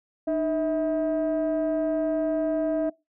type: tone pair together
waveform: sine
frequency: 305.3 / 645 Hz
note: D#4 / E5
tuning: -33 / -38 cents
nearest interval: octave + minor second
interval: 1295 cents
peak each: -24 / -23 dBFS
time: 0.27-2.9 s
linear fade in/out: 10 ms
effects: noise-tail reverb RT60 0.2 s tail -21 dB re dry + tanh soft clip ceiling -19 dBFS